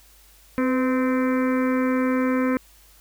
harmonic tone with a mistuned harmonic, 258.5 Hz, C4, 21 cents flat, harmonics 1 / 2 / 4 / 5 / 6 / 7 / 8 / 9, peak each -20 / -26 / -32 / -34 / -36 / -37 / -38 / -39 dBFS, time 0.58-2.57 s, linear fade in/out 0 ms, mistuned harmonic 2, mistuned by -34 cents, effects added 50 Hz sine -54 dBFS peak until 3 s + white hiss -54 dBFS RMS until 3 s

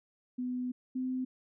sine tone pair in turn, 250 / 256.7 Hz, B3 / C4, +21 / -33 cents, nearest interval unison, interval 46 cents, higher second, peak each -32 / -31 dBFS, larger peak second, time 0.38-0.72 / 0.95-1.25 s, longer first, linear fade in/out 10 ms, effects none

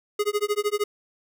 square tone with tremolo, 415.2 Hz, G#4, in tune, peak -20 dBFS, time 0.19-0.84 s, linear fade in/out 5 ms, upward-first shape sine, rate 13 Hz, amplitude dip 100%, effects none

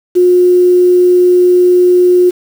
sine tone with quantisation, 359.1 Hz, F4, 48 cents sharp, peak -4 dBFS, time 0.15-2.31 s, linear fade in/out 20 ms, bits 5, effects none

